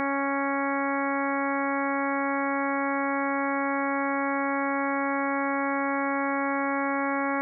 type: harmonic tone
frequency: 277.2 Hz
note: C#4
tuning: in tune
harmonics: 1 / 2 / 3 / 4 / 5 / 6 / 7 / 8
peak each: -29 / -32 / -32 / -32 / -35 / -36 / -38 / -36 dBFS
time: 0-7.41 s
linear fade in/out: 0 ms
effects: none